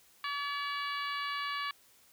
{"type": "harmonic tone", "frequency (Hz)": 571, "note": "D5", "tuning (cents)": -49, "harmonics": [2, 3, 4, 5, 6, 7, 8], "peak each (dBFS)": [-36, -40, -42, -44, -46, -47, -48], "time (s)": [0.24, 1.71], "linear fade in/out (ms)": 2, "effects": ["white hiss -63 dBFS RMS until 2.12 s"]}